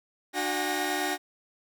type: tone cluster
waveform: sawtooth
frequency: 297.8 / 367.6 / 726 / 806 / 1867 Hz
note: D4 / F#4 / F#5 / G5 / A#6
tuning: +24 / -11 / -33 / +48 / +2 cents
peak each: -30 dBFS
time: 0.33-1.18 s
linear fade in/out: 50 ms
effects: none